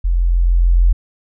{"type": "tone with level ramp", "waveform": "sine", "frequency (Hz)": 43.35, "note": "F1", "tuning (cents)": -12, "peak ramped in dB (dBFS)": [-12, -7], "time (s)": [0.04, 0.93], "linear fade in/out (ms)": 10, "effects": []}